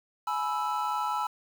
triangle chord, E major, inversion first, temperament equal with one note detuned, 843.2 / 987.8 / 1318.5 Hz, G#5 / B5 / E6, +26 / 0 / 0 cents, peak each -30 dBFS, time 0.27-1.27 s, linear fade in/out 5 ms, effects 8-bit

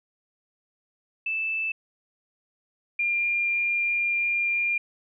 sine tone pair in turn, 2637 / 2399 Hz, E7 / D7, 0 / +36 cents, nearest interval major second, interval 164 cents, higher first, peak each -25 / -22 dBFS, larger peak second, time 1.26-1.72 / 2.99-4.78 s, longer second, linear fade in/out 5 ms, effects none

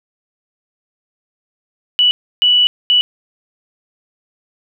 sine tone bursts at uneven times, 2954 Hz, F#7, 3 cents flat, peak -8 dBFS, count 3, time 1.99-2.11 / 2.42-2.67 / 2.9-3.01 s, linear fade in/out 0 ms, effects none

